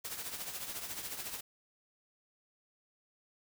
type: noise with tremolo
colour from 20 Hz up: white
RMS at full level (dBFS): -39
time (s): 0.04-1.41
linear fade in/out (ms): 10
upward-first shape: triangle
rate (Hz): 14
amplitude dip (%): 65
effects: none